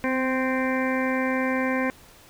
harmonic tone with a mistuned harmonic, 260.8 Hz, C4, 5 cents flat, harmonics 1 / 2 / 3 / 4 / 6 / 7 / 8 / 9, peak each -25 / -28 / -35 / -32 / -33 / -33 / -34 / -36 dBFS, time 0.04-1.9 s, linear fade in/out 0 ms, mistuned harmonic 1, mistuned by -16 cents, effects pink hiss -51 dBFS RMS until 2.29 s

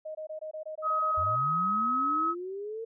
sine tone bursts, 623 Hz, D#5, 2 cents sharp, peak -35 dBFS, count 11, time 0.05-1.36 s, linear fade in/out 10 ms, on 100 ms, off 21 ms
sine tone with pitch glide, 1267 to 1281 Hz, D#6 to E6, +31 to -50 cents, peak -25 dBFS, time 0.82-2.35 s, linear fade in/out 50 ms, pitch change +19 cents, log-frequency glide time 1.5-2.07 s
sine linear sweep, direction up, 77.78 to 460 Hz, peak -34 dBFS, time 1.17-2.85 s, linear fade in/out 10 ms
effects none

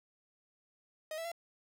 45% pulse tone with pitch steps, 624 / 658 / 679 Hz, D#5 / E5 / F5, +5 / -3 / -49 cents, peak -38 dBFS, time 1.11-1.317 s, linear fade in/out 2 ms, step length 69 ms, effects none

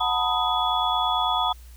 sine tone cluster, 732 / 896 / 985 / 1249 / 3391 Hz, F#5 / A5 / B5 / D#6 / G#7, -19 / +31 / -5 / +6 / +35 cents, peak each -27 dBFS, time 0-1.53 s, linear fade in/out 10 ms, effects added 60 Hz sine -42 dBFS peak until 1.76 s + white hiss -55 dBFS RMS until 1.76 s

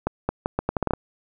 accelerating click train, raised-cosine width 1 ms, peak -8 dBFS, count 10, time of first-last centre 0.07-0.936 s, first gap 220 ms, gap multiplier 0.77, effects none

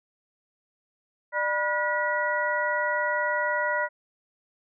sine tone cluster, 599 / 975 / 1445 / 1935 Hz, D5 / B5 / F#6 / B6, +34 / -23 / -41 / -36 cents, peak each -29 dBFS, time 1.32-3.89 s, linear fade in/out 50 ms, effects none

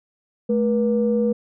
sine tone pair together, 216.5 / 482 Hz, A3 / B4, -28 / -42 cents, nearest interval octave + major second, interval 1386 cents, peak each -19 dBFS, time 0.49-1.33 s, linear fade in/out 10 ms, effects tanh soft clip ceiling -9 dBFS

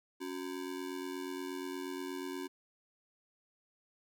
square ring-modulated tone, 322.9 Hz, E4, 36 cents flat, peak -36 dBFS, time 0.2-2.48 s, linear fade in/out 20 ms, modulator 44.2 Hz, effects none

